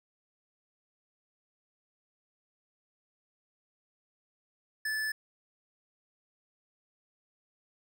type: tone with tanh clipping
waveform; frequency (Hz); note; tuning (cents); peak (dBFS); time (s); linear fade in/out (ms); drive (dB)
sine; 1741; A6; -19; -32; 4.85-5.12; 5; 18
effects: none